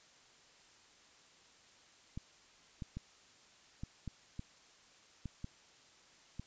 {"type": "clicks", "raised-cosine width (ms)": 5, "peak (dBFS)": -29, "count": 9, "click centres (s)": [2.175, 2.822, 2.97, 3.835, 4.077, 4.394, 5.257, 5.444, 6.396], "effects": ["white hiss -63 dBFS RMS until 6.46 s", "resampled to 16000 Hz"]}